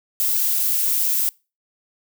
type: noise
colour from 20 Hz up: violet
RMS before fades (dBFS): -20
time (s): 0.2-1.29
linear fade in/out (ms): 0
effects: noise-tail reverb RT60 0.3 s tail -25 dB re dry